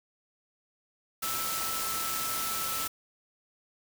sine tone in noise, 1318.5 Hz, E6, in tune, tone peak -36 dBFS, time 1.22-2.88 s, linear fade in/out 10 ms, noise white, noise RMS -33 dBFS, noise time 1.22-2.88 s, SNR -6 dB, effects none

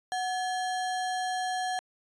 sine tone with sample-and-hold, 740 Hz, F#5, in tune, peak -28 dBFS, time 0.12-1.79 s, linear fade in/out 0 ms, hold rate 2450 Hz, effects resampled to 22050 Hz

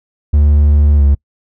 triangle tone with pitch glide, 73.42 to 70.51 Hz, D2 to C#2, 0 to +30 cents, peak -4 dBFS, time 0.33-1.15 s, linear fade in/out 10 ms, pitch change -70 cents, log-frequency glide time 0.97-1.02 s, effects noise-tail reverb RT60 0.1 s tail -26 dB re dry

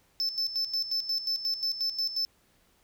sine tone with tremolo, 5274 Hz, E8, in tune, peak -23 dBFS, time 0.2-2.25 s, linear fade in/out 0 ms, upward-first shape square, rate 5.6 Hz, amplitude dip 75%, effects tanh soft clip ceiling -25 dBFS + pink hiss -66 dBFS RMS until 2.83 s

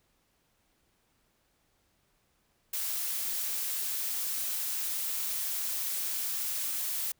blue noise, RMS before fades -33 dBFS, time 2.73-7.12 s, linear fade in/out 5 ms, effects pink hiss -72 dBFS RMS until 7.19 s

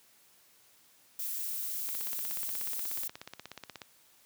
violet noise, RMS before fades -36 dBFS, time 1.19-3.08 s, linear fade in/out 5 ms
click train, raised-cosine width 0.2 ms, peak -25 dBFS, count 33, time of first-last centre 1.89-3.818 s, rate 16.6 Hz
effects white hiss -63 dBFS RMS until 4.25 s + high-pass 80 Hz 12 dB/octave

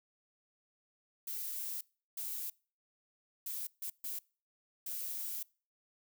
violet noise bursts at uneven times, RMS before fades -40 dBFS, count 6, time 1.27-1.81 / 2.17-2.5 / 3.46-3.67 / 3.82-3.9 / 4.04-4.19 / 4.86-5.43 s, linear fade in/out 5 ms, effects noise-tail reverb RT60 0.4 s tail -25 dB re dry

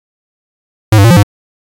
square tone with pitch steps, 108.5 / 98.9 / 115.8 / 175.6 / 102.3 Hz, A2 / G2 / A#2 / F3 / G#2, -24 / +16 / -11 / +10 / -26 cents, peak -3 dBFS, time 0.92-1.23 s, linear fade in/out 5 ms, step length 62 ms, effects AAC 64 kbps

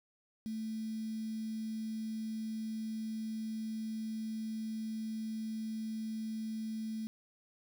sine tone with quantisation, 220 Hz, A3, in tune, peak -36 dBFS, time 0.46-7.07 s, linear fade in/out 0 ms, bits 9, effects none

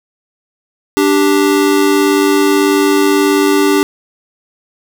square tone pair together, 293.7 / 392 Hz, D4 / G4, 0 / 0 cents, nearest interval perfect fourth, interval 500 cents, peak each -12 dBFS, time 0.97-3.83 s, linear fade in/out 0 ms, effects none

